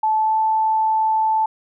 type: tone with pitch glide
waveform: sine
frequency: 870 to 877.1 Hz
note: A5 to A5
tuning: -20 to -6 cents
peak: -15 dBFS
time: 0.03-1.46 s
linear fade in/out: 5 ms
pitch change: +14 cents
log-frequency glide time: 0.18-0.38 s
effects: none